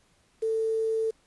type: tone with quantisation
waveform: sine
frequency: 444.8 Hz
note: A4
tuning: 19 cents sharp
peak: -24 dBFS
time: 0.42-1.11 s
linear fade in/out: 10 ms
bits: 8
effects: pink hiss -65 dBFS RMS until 1.26 s + resampled to 24000 Hz